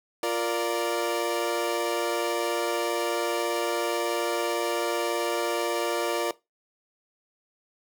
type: chord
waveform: 30% pulse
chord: Bb major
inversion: second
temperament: equal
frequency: 349.2 / 466.2 / 587.3 Hz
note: F4 / Bb4 / D5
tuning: 0 / 0 / 0 cents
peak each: -27 dBFS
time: 0.23-6.31 s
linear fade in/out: 2 ms
effects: noise-tail reverb RT60 0.2 s tail -18 dB re dry